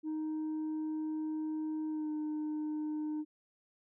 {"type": "tone with pitch glide", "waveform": "sine", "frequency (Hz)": [311.1, 305], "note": ["D#4", "D#4"], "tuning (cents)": [0, -34], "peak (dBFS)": -31, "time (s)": [0.03, 3.25], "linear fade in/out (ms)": 50, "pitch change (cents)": -34, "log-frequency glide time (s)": [1.89, 2.1], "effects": ["tanh soft clip ceiling -33 dBFS"]}